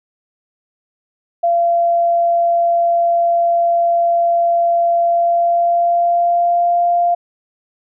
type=tone with pitch glide; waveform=sine; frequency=685 to 695.8 Hz; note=F5 to F5; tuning=-34 to -7 cents; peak=-11 dBFS; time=1.43-7.15 s; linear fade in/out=10 ms; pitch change=+27 cents; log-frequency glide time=5.02-6.8 s; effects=none